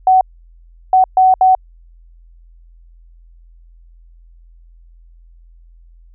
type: tone bursts at uneven times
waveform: sine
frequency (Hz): 750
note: F#5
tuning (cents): +23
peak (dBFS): -6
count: 4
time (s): 0.07-0.21 / 0.93-1.04 / 1.17-1.34 / 1.41-1.55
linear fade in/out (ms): 2
effects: added 42 Hz sine -41 dBFS peak until 6.14 s